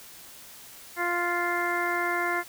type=harmonic tone; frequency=349.2 Hz; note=F4; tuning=in tune; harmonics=1 / 2 / 3 / 4 / 5 / 6; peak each=-32 / -32 / -32 / -32 / -32 / -32 dBFS; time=0.96-2.44 s; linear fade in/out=50 ms; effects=white hiss -47 dBFS RMS until 2.48 s